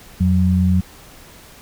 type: tone pair together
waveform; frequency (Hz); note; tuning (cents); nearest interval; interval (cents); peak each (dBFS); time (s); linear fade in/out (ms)
sine; 86.8 / 184.14; F2 / F#3; -10 / -8; octave + minor second; 1302; -15; 0.2-0.81; 10
effects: pink hiss -43 dBFS RMS until 1.61 s